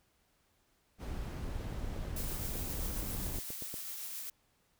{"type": "noise", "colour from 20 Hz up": "brown", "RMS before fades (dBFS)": -39, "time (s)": [0.98, 3.41], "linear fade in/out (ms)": 50}
{"type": "click train", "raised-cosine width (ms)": 2, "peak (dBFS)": -32, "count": 20, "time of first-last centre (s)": [1.49, 3.741], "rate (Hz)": 8.44}
{"type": "noise with tremolo", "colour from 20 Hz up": "blue", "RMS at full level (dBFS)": -41, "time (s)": [2.16, 4.3], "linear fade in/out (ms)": 5, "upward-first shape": "triangle", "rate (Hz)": 7.6, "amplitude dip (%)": 30}
{"effects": ["pink hiss -73 dBFS RMS until 4.79 s"]}